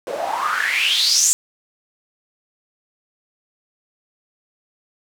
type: noise with band-pass filter sweep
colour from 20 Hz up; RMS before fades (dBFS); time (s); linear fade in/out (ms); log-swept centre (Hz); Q
white; -19; 0.07-1.33; 0; 490 to 7800; 7.1
effects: none